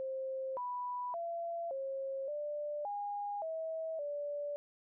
sine tone with pitch steps, 529 / 986 / 679 / 540 / 591 / 817 / 645 / 581 Hz, C5 / B5 / F5 / C#5 / D5 / G#5 / E5 / D5, +19 / -3 / -49 / -45 / +11 / -29 / -38 / -19 cents, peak -36 dBFS, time 0-4.56 s, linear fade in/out 0 ms, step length 570 ms, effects none

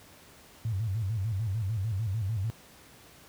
sine tone with vibrato, 103.83 Hz, G#2, in tune, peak -27 dBFS, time 0.65-2.5 s, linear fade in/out 0 ms, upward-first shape square, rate 6.7 Hz, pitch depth 150 cents each way, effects pink hiss -54 dBFS RMS until 3.28 s + high-pass 60 Hz 12 dB/octave

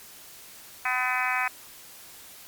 harmonic tone, 252.8 Hz, B3, 41 cents sharp, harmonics 3 / 4 / 5 / 6 / 7 / 8 / 9 / 10, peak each -32 / -32 / -32 / -32 / -32 / -32 / -32 / -32 dBFS, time 0.85-1.48 s, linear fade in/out 5 ms, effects white hiss -47 dBFS RMS until 2.47 s + MP3 96 kbps

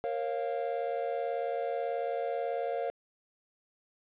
triangle chord, Bb minor, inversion none, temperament equal with one note detuned, 466.2 / 544.5 / 698.5 Hz, Bb4 / Db5 / F5, 0 / -31 / 0 cents, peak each -33 dBFS, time 0.04-2.9 s, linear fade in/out 0 ms, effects resampled to 8000 Hz + 10-bit

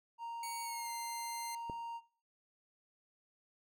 triangle tone, 930 Hz, A#5, 4 cents flat, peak -39 dBFS, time 0.18-2.01 s, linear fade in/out 50 ms
10% pulse tone with pitch glide, 2238 to 2088 Hz, C#7 to C7, +16 to -4 cents, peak -35 dBFS, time 0.43-1.55 s, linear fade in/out 2 ms, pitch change -120 cents, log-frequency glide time 0.63-0.91 s
click, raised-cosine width 2 ms, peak -30 dBFS, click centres 1.698 s
effects noise-tail reverb RT60 0.5 s tail -19 dB re dry

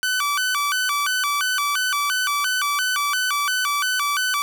sawtooth tone with vibrato, 1319 Hz, E6, 1 cent sharp, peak -16 dBFS, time 0.03-4.42 s, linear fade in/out 0 ms, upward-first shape square, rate 2.9 Hz, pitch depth 230 cents each way, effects none

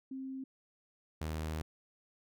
sine / sawtooth tone pair in turn, 265.1 / 78.45 Hz, C4 / D#2, +23 / +15 cents, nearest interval octave + major sixth, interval 2108 cents, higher first, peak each -39 / -32 dBFS, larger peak second, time 0.11-0.44 / 1.21-1.62 s, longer second, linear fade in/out 5 ms, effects none

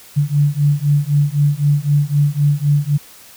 sine beating tone pair, 143.3 / 147.2 Hz, D3 / D3, -42 / +4 cents, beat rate 3.9 Hz, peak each -15 dBFS, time 0.16-2.98 s, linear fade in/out 20 ms, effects white hiss -42 dBFS RMS until 3.36 s

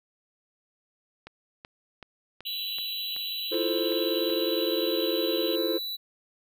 click train, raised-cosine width 0.3 ms, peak -26 dBFS, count 9, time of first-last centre 1.27-4.3 s, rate 2.64 Hz
square tone, 3951 Hz, B7, in tune, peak -32 dBFS, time 2.45-5.97 s, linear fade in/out 20 ms
white band-pass noise, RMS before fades -40 dBFS, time 2.45-5.56 s, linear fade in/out 5 ms, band 2800 to 3300 Hz, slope 96 dB/octave
triangle chord, F major seventh, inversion third, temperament equal, 329.6 / 349.2 / 440 / 523.3 Hz, E4 / F4 / A4 / C5, 0 / 0 / 0 / 0 cents, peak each -29 dBFS, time 3.51-5.79 s, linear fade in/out 20 ms
effects none

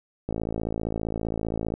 click train, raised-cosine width 2 ms, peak -15 dBFS, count 81, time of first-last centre 0.29-1.739 s, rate 55.2 Hz, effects none

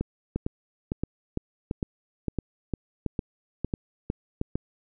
two click trains, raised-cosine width 3 ms, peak -14 / -14 dBFS, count 11 / 7, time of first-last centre 0.01-4.555 / 0.36-4.414 s, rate 2.2 / 1.48 Hz, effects none

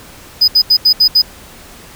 triangle tone bursts at uneven times, 4993 Hz, D#8, 5 cents sharp, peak -4 dBFS, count 6, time 0.41-0.48 / 0.55-0.62 / 0.7-0.77 / 0.85-0.93 / 1-1.08 / 1.15-1.22 s, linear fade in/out 10 ms, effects pink hiss -37 dBFS RMS until 1.95 s

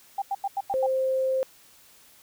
sine tone bursts, 793 Hz, G5, 20 cents sharp, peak -24 dBFS, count 6, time 0.18-0.865 s, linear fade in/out 5 ms, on 40 ms, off 89 ms
sine tone, 525 Hz, C5, 6 cents sharp, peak -22 dBFS, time 0.74-1.43 s, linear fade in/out 0 ms
effects white hiss -55 dBFS RMS until 2.22 s

